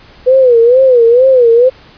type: tone with vibrato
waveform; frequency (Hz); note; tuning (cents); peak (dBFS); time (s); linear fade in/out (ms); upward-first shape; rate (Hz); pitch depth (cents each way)
sine; 493.9; B4; 0; -3; 0.26-1.7; 20; sine; 2.2; 130
effects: pink hiss -40 dBFS RMS until 1.97 s + resampled to 11025 Hz